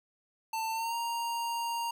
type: tone with pitch glide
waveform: square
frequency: 892 to 933.6 Hz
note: A5 to A#5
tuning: +23 to +2 cents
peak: -32 dBFS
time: 0.53-1.91 s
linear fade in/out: 5 ms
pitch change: +79 cents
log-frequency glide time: 0.71-0.96 s
effects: 10-bit